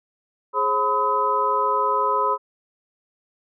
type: tone cluster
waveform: sine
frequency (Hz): 418 / 536 / 1006 / 1272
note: G#4 / C5 / B5 / D#6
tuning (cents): +11 / +42 / +32 / +38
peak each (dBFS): -27 / -28 / -20 / -24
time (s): 0.53-2.38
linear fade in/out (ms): 50
effects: none